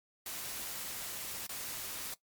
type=noise with dropouts; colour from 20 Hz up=white; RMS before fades=-41 dBFS; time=0.26-2.14 s; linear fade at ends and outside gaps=2 ms; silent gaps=1.467-1.492 s; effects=noise-tail reverb RT60 0.1 s tail -17 dB re dry + MP3 96 kbps